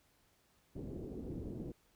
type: low-pass noise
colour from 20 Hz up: white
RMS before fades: -44 dBFS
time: 0.75-1.72 s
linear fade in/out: 5 ms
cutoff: 370 Hz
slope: 24 dB/octave
effects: pink hiss -72 dBFS RMS until 1.95 s